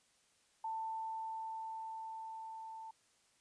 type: tone with level ramp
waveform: sine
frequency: 890 Hz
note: A5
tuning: 20 cents sharp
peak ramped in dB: -37 to -46 dBFS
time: 0.64-2.91 s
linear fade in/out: 5 ms
effects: white hiss -72 dBFS RMS until 3.4 s + resampled to 22050 Hz